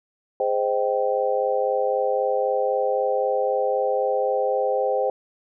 sine chord, Ab major seventh, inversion none, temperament just, 415.3 / 519.1 / 623 / 778.7 Hz, Ab4 / C5 / Eb5 / G5, 0 / -14 / +2 / -12 cents, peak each -27 / -22 / -28 / -26 dBFS, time 0.4-5.1 s, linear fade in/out 2 ms, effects none

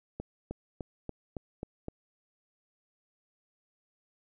accelerating click train, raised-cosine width 2 ms, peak -23 dBFS, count 7, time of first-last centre 0.2-1.884 s, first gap 310 ms, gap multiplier 0.96, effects none

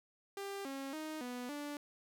sawtooth tone with pitch steps, 396.6 / 272.2 / 311.3 / 246.8 / 291.4 Hz, G4 / C#4 / D#4 / B3 / D4, +20 / -31 / +1 / -1 / -13 cents, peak -37 dBFS, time 0.37-1.77 s, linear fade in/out 2 ms, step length 280 ms, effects none

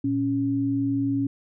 sine tone pair together, 116.33 / 277.2 Hz, A#2 / C#4, -3 / 0 cents, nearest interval octave + minor third, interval 1503 cents, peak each -29 / -22 dBFS, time 0.04-1.27 s, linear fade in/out 5 ms, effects none

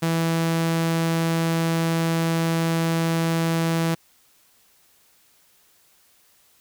sawtooth tone, 164.81 Hz, E3, in tune, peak -16 dBFS, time 0.02-3.95 s, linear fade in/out 10 ms, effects white hiss -59 dBFS RMS until 6.6 s

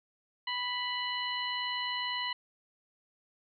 harmonic tone with a mistuned harmonic, 987.8 Hz, B5, in tune, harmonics 1 / 2 / 3 / 4, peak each -37 / -37 / -36 / -40 dBFS, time 0.47-2.33 s, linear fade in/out 5 ms, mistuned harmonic 4, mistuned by +56 cents, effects none

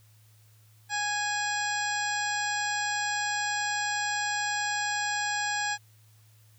harmonic tone, 829 Hz, G#5, 3 cents flat, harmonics 1 / 2 / 3 / 4 / 5 / 6 / 7 / 9, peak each -32 / -31 / -38 / -40 / -41 / -41 / -41 / -36 dBFS, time 0.89-5.78 s, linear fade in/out 50 ms, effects added 108 Hz sine -56 dBFS peak until 6.58 s + white hiss -64 dBFS RMS until 6.58 s

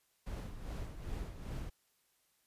brown noise with tremolo, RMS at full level -40 dBFS, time 0.26-1.7 s, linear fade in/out 10 ms, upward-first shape sine, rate 2.5 Hz, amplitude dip 60%, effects white hiss -75 dBFS RMS until 2.46 s + resampled to 32000 Hz

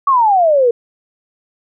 sine exponential sweep, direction down, 1143 to 460 Hz, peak -8 dBFS, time 0.07-0.71 s, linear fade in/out 5 ms, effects none

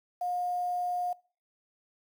sine tone with quantisation, 715 Hz, F5, 41 cents sharp, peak -29 dBFS, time 0.21-1.13 s, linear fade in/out 5 ms, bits 9, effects noise-tail reverb RT60 0.4 s tail -23 dB re dry

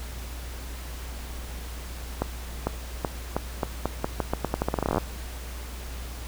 accelerating click train, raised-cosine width 1 ms, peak -10 dBFS, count 24, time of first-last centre 2.22-4.982 s, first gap 450 ms, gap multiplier 0.84, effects added 60 Hz sine -35 dBFS peak until 6.27 s + pink hiss -42 dBFS RMS until 6.27 s

